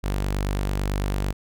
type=tone; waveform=sawtooth; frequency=49 Hz; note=G1; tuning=in tune; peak=-19 dBFS; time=0.03-1.33 s; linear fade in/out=20 ms; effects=none